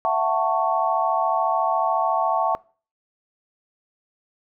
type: chord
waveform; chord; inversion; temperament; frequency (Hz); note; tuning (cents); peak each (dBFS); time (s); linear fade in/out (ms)
sine; F# minor seventh; third; just; 666 / 740 / 888 / 1110; E5 / F#5 / A5 / C#6; +18 / 0 / +16 / +2; -24; 0.05-2.55; 0
effects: noise-tail reverb RT60 0.4 s tail -23 dB re dry